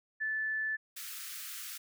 sine tone, 1747 Hz, A6, 13 cents flat, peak -31 dBFS, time 0.2-0.77 s, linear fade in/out 20 ms
white high-pass noise, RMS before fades -43 dBFS, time 0.96-1.78 s, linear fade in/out 10 ms, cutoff 1200 Hz, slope 96 dB/octave
effects none

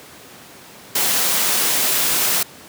white noise, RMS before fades -18 dBFS, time 0.95-2.43 s, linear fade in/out 5 ms, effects pink hiss -41 dBFS RMS until 2.68 s + high-pass 150 Hz 12 dB/octave

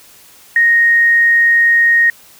sine tone, 1864.7 Hz, A#6, in tune, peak -7 dBFS, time 0.56-2.1 s, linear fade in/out 2 ms, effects white hiss -43 dBFS RMS until 2.39 s

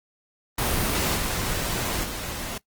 pink noise with level steps, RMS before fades -24 / -27 / -32 dBFS, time 0.58-2.58 s, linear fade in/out 5 ms, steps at 1.15 / 2.03 s, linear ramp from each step 20 ms, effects noise-tail reverb RT60 0.1 s tail -20 dB re dry + Opus 24 kbps

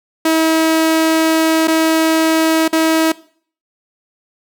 sawtooth tone with dropouts, 321.3 Hz, E4, 44 cents flat, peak -7 dBFS, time 0.25-3.12 s, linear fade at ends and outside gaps 5 ms, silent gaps 1.674-1.68 / 2.68-2.728 s, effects noise-tail reverb RT60 0.5 s tail -19 dB re dry

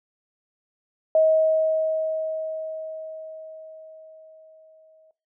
sine tone with exponential decay, 634 Hz, D#5, 32 cents sharp, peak -14 dBFS, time 1.15-5.11 s, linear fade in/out 2 ms, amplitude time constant 860 ms, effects noise-tail reverb RT60 0.3 s tail -18 dB re dry

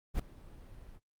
brown noise with ADSR envelope, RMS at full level -28 dBFS, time 0.14-1 s, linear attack 54 ms, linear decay 4 ms, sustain -23 dB, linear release 50 ms, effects Opus 32 kbps

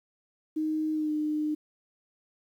sine tone with pitch glide, 311.1 to 303.8 Hz, D#4 to D#4, 0 to -41 cents, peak -26 dBFS, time 0.56-1.55 s, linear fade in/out 10 ms, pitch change -41 cents, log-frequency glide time 0.93-1.11 s, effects 10-bit

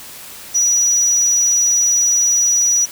sine tone, 5840 Hz, F#8, 24 cents flat, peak -10 dBFS, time 0.54-2.86 s, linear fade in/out 20 ms, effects tanh soft clip ceiling -8 dBFS + white hiss -35 dBFS RMS until 2.91 s

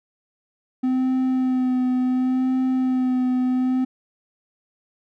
triangle tone with vibrato, 256 Hz, C4, 38 cents flat, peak -16 dBFS, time 0.83-3.85 s, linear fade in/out 10 ms, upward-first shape sine, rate 0.7 Hz, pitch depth 20 cents each way, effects none

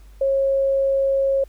sine tone, 544 Hz, C#5, 33 cents flat, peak -16 dBFS, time 0.21-1.44 s, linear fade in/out 5 ms, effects added 50 Hz sine -42 dBFS peak until 1.48 s + pink hiss -58 dBFS RMS until 1.48 s

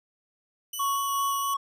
10% pulse tone with vibrato, 2960 Hz, F#7, in tune, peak -25 dBFS, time 0.73-1.54 s, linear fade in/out 5 ms, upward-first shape square, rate 4.3 Hz, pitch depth 12 cents each way
triangle tone with tremolo, 1108.7 Hz, C#6, in tune, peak -22 dBFS, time 0.79-1.57 s, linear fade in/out 10 ms, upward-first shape sine, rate 2.8 Hz, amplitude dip 30%
effects none

